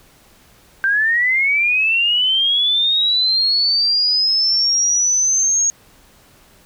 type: linear sweep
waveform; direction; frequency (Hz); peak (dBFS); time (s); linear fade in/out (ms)
sine; up; 1557 to 6600; -13; 0.84-5.7; 0
effects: pink hiss -50 dBFS RMS until 6.65 s